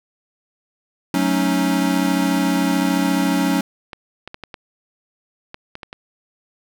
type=chord; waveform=square; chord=D# half-diminished seventh; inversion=first; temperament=equal; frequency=185 / 220 / 277.2 / 311.1 Hz; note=F#3 / A3 / C#4 / D#4; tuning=0 / 0 / 0 / 0 cents; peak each=-22 / -26 / -20 / -25 dBFS; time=1.14-3.61 s; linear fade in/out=2 ms
type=clicks; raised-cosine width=0.3 ms; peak=-17 dBFS; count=9; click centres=3.932 / 4.276 / 4.344 / 4.437 / 4.542 / 5.544 / 5.754 / 5.832 / 5.929 s
effects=none